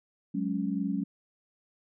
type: chord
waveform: sine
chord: F# suspended second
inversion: none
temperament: just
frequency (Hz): 185 / 208.1 / 277.5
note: F#3 / G#3 / C#4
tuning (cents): 0 / +4 / +2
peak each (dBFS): -32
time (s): 0.34-1.04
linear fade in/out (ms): 10
effects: none